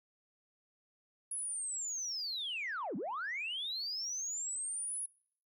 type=linear two-way sweep; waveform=sine; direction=down then up; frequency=10548 to 166.8 to 10548 Hz; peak=-35 dBFS; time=1.31-5.06 s; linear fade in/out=5 ms; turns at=2.96 s; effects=noise-tail reverb RT60 0.6 s tail -25 dB re dry + tanh soft clip ceiling -32 dBFS